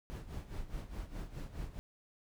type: noise with tremolo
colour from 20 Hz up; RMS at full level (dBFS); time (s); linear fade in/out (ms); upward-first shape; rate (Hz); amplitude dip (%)
brown; -40; 0.1-1.79; 0; sine; 4.8; 75
effects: none